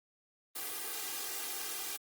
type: noise with comb filter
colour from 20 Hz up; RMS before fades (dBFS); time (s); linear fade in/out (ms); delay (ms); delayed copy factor
white; -39; 0.55-1.97; 10; 2.5; +1
effects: high-pass 200 Hz 12 dB/octave + Opus 32 kbps